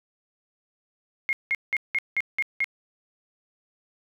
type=tone bursts; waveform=sine; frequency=2145 Hz; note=C7; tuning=42 cents sharp; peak=-21 dBFS; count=7; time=1.29-2.643 s; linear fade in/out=0 ms; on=39 ms; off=180 ms; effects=10-bit